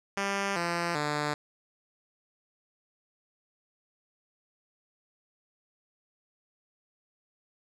5% pulse tone with pitch steps, 198.2 / 171.55 / 148.48 Hz, G3 / F3 / D3, +19 / -31 / +19 cents, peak -17 dBFS, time 0.17-1.34 s, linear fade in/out 2 ms, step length 390 ms, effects low-pass 7000 Hz 12 dB/octave

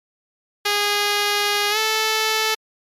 5% pulse tone with pitch glide, 411.1 to 438.1 Hz, G#4 to A4, -18 to -7 cents, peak -6 dBFS, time 0.65-2.55 s, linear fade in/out 10 ms, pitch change +111 cents, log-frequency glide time 1.7-1.78 s, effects low-pass 12000 Hz 12 dB/octave + MP3 96 kbps

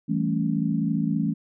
sine chord, A dominant seventh, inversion second, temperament equal, 164.81 / 196 / 220 / 277.2 Hz, E3 / G3 / A3 / C#4, 0 / 0 / 0 / 0 cents, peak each -26 / -29 / -26 / -28 dBFS, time 0.08-1.34 s, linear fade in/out 20 ms, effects none

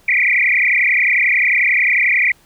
sine tone with frequency modulation, 2177 Hz, C#7, 32 cents flat, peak -11 dBFS, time 0.08-2.32 s, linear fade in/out 5 ms, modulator 31.2 Hz, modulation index 7.7, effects pink hiss -52 dBFS RMS until 2.45 s

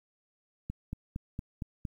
click train, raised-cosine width 5 ms, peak -23 dBFS, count 6, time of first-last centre 0.7-1.852 s, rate 4.34 Hz, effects 10-bit

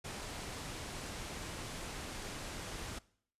pink low-pass noise, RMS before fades -44 dBFS, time 0.04-2.99 s, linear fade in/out 10 ms, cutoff 10000 Hz, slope 24 dB/octave, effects noise-tail reverb RT60 0.6 s tail -21 dB re dry + resampled to 32000 Hz

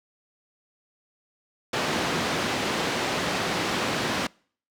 pink band-pass noise, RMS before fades -27 dBFS, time 1.73-4.27 s, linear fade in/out 5 ms, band 180 to 4700 Hz, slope 12 dB/octave, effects noise-tail reverb RT60 0.5 s tail -26 dB re dry

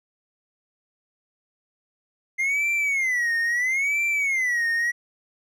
triangle tone with vibrato, 2082 Hz, C7, 9 cents flat, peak -19 dBFS, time 2.38-4.92 s, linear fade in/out 20 ms, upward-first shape sine, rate 0.75 Hz, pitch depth 210 cents each way, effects none

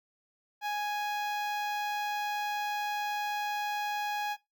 sawtooth tone with notch filter, 830.6 Hz, G#5, in tune, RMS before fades -33 dBFS, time 0.61-4.37 s, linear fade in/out 50 ms, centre 9300 Hz, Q 0.55, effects noise-tail reverb RT60 0.2 s tail -19 dB re dry

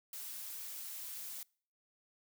blue noise, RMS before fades -45 dBFS, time 0.13-1.43 s, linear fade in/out 2 ms, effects noise-tail reverb RT60 0.5 s tail -26 dB re dry

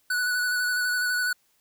square tone with vibrato, 1480 Hz, F#6, in tune, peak -24 dBFS, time 0.1-1.33 s, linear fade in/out 5 ms, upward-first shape square, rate 12 Hz, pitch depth 17 cents each way, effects white hiss -67 dBFS RMS until 1.6 s

